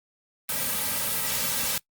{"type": "noise with comb filter", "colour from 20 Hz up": "white", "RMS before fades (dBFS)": -27, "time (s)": [0.49, 1.78], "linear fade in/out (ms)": 2, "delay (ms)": 2.8, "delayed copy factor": -0.95, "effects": ["noise-tail reverb RT60 0.1 s tail -23 dB re dry", "Opus 32 kbps"]}